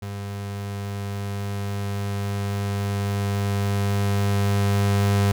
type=tone with level ramp; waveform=35% pulse; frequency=100.4 Hz; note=G2; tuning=42 cents sharp; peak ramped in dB=-28 to -15 dBFS; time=0.02-5.32 s; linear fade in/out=5 ms; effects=none